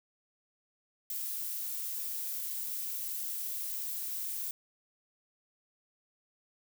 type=noise; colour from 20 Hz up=violet; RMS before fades=-37 dBFS; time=1.1-4.51 s; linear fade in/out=2 ms; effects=none